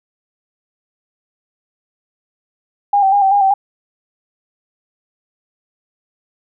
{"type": "tone with vibrato", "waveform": "sine", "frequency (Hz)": 792, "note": "G5", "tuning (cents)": 18, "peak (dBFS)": -9, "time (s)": [2.93, 3.54], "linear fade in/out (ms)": 5, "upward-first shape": "square", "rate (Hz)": 5.2, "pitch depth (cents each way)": 42, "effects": []}